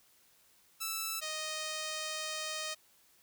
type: tone pair in turn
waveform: 5% pulse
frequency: 1318.5 / 622.2 Hz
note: E6 / D#5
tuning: 0 / 0 cents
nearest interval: octave + minor second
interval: 1300 cents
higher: first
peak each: -23 / -25 dBFS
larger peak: first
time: 0.8-1.21 / 1.21-2.75 s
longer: second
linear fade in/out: 20 ms
effects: white hiss -66 dBFS RMS until 3.22 s